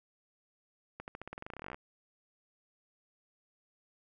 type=accelerating click train; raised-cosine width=0.5 ms; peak=-27 dBFS; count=21; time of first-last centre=1-1.745 s; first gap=79 ms; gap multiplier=0.91; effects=none